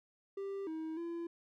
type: tone with pitch steps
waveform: triangle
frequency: 393.8 / 318.5 / 338.5 Hz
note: G4 / D#4 / E4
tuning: +8 / +41 / +46 cents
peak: -36 dBFS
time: 0.37-1.27 s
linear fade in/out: 5 ms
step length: 300 ms
effects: none